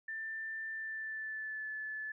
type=tone with pitch glide; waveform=sine; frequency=1780 to 1734.3 Hz; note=A6 to A6; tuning=+20 to -25 cents; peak=-38 dBFS; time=0.08-2.12 s; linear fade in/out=5 ms; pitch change=-45 cents; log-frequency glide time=0.71-1.68 s; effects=none